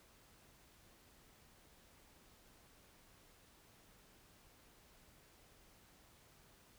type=silence; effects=pink hiss -66 dBFS RMS until 6.78 s